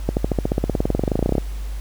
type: accelerating click train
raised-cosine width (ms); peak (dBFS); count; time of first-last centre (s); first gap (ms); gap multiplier
2; -5; 27; 0.09-1.382; 79; 0.96
effects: added 50 Hz sine -25 dBFS peak until 1.8 s + pink hiss -44 dBFS RMS until 1.8 s